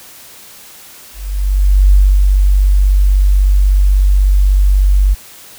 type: tone with ADSR envelope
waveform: sine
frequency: 48.16 Hz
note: G1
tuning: 30 cents flat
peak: -3 dBFS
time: 1.13-5.15 s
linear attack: 790 ms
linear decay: 260 ms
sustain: -3 dB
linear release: 22 ms
effects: white hiss -37 dBFS RMS until 5.58 s